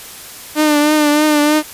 sawtooth tone with vibrato, 300 Hz, D4, 37 cents sharp, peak -6 dBFS, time 0.55-1.63 s, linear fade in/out 50 ms, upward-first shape triangle, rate 3.2 Hz, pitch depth 47 cents each way, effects white hiss -33 dBFS RMS until 1.73 s + resampled to 32000 Hz

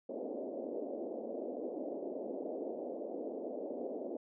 white band-pass noise, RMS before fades -41 dBFS, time 0.09-4.17 s, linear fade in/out 5 ms, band 240 to 630 Hz, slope 48 dB/octave, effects none

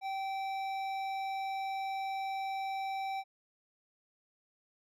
sine tone with hard clipping, 775 Hz, G5, 20 cents flat, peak -36 dBFS, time 0.01-3.24 s, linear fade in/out 50 ms, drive 11 dB, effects none

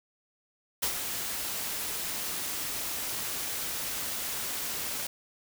white noise with ADSR envelope, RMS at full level -27 dBFS, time 0.82-5.07 s, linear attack 12 ms, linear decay 84 ms, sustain -7 dB, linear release 4 ms, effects none

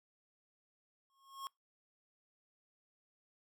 square tone with exponential growth, 1087 Hz, C#6, 34 cents flat, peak -40 dBFS, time 1.1-1.47 s, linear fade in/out 0 ms, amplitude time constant 79 ms, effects noise-tail reverb RT60 0.2 s tail -25 dB re dry

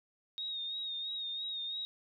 sine tone with vibrato, 3729 Hz, A#7, in tune, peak -36 dBFS, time 0.38-1.85 s, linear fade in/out 0 ms, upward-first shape sine, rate 3 Hz, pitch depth 44 cents each way, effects none

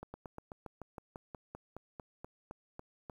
slowing click train, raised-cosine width 1 ms, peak -30 dBFS, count 17, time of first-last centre 0.03-3.098 s, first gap 110 ms, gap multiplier 1.07, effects 10-bit

